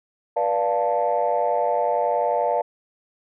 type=chord; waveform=sine; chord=B half-diminished seventh; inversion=none; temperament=equal with one note detuned; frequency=486.8 / 587.3 / 698.5 / 880 Hz; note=B4 / D5 / F5 / A5; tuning=-25 / 0 / 0 / 0 cents; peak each=-25 / -23 / -23 / -24 dBFS; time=0.36-2.62 s; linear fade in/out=10 ms; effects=tanh soft clip ceiling -11 dBFS